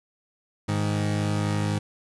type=tone pair together; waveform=30% pulse; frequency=104.1 / 155.97 Hz; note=G#2 / D#3; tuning=+5 / +5 cents; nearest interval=perfect fifth; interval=700 cents; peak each=-22 / -26 dBFS; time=0.68-1.79 s; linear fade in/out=10 ms; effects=resampled to 24000 Hz + 10-bit

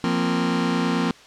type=chord; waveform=sawtooth; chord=F suspended fourth; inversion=none; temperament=just; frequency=174.61 / 232.8 / 261.9 Hz; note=F3 / Bb3 / C4; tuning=0 / -2 / +2 cents; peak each=-20 dBFS; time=0.04-1.11 s; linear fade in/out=0 ms; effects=white hiss -47 dBFS RMS until 1.26 s + low-pass 5000 Hz 12 dB/octave

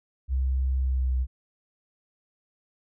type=tone with pitch glide; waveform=sine; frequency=65.41 to 63.69 Hz; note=C2 to C2; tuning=0 to -46 cents; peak=-22 dBFS; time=0.28-1.27 s; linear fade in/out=50 ms; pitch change=-46 cents; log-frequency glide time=0.79-1.15 s; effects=none

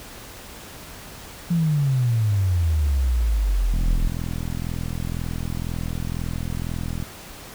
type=exponential sweep; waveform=sine; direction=down; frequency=174.9 to 32.93 Hz; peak=-17 dBFS; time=1.5-4.08 s; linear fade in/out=10 ms
type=click train; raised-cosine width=5 ms; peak=-16 dBFS; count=139; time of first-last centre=3.74-7.026 s; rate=42 Hz
effects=pink hiss -40 dBFS RMS until 7.54 s

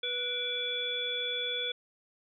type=harmonic tone with a mistuned harmonic; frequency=490.2 Hz; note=B4; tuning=13 cents flat; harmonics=1 / 3 / 5 / 7; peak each=-39 / -42 / -39 / -32 dBFS; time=0.03-1.72 s; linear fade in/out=5 ms; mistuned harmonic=5; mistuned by=-86 cents; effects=none

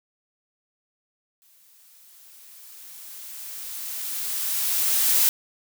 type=noise with exponential growth; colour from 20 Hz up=blue; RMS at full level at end=-18 dBFS; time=1.42-5.29 s; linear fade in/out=0 ms; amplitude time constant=840 ms; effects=none

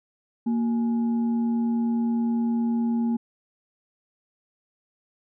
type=tone with frequency modulation; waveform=sine; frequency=232.4 Hz; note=A#3; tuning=5 cents flat; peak=-21 dBFS; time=0.46-3.17 s; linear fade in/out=10 ms; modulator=609 Hz; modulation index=0.23; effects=none

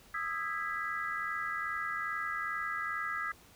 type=chord; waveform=sine; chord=E major seventh; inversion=third; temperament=just; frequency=1236.1 / 1318.5 / 1648.1 / 1977.8 Hz; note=D#6 / E6 / G#6 / B6; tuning=-12 / 0 / -14 / +2 cents; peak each=-39 / -39 / -38 / -39 dBFS; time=0.14-3.32 s; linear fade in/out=5 ms; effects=pink hiss -59 dBFS RMS until 3.55 s

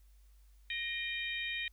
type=harmonic tone with a mistuned harmonic; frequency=622.3 Hz; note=D#5; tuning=in tune; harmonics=3 / 4 / 5 / 6; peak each=-40 / -39 / -43 / -42 dBFS; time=0.7-1.68 s; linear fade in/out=2 ms; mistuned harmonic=4; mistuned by=-63 cents; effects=added 50 Hz sine -58 dBFS peak until 1.72 s + white hiss -74 dBFS RMS until 1.72 s

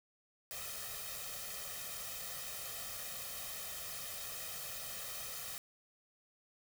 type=noise with comb filter; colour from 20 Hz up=white; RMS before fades=-44 dBFS; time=0.51-5.58 s; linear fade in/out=0 ms; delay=1.6 ms; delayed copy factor=+1; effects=none

